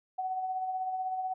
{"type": "tone with tremolo", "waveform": "sine", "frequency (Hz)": 749, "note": "F#5", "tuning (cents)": 21, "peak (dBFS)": -29, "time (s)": [0.18, 1.34], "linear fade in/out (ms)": 10, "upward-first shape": "sine", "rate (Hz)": 16, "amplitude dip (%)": 40, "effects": []}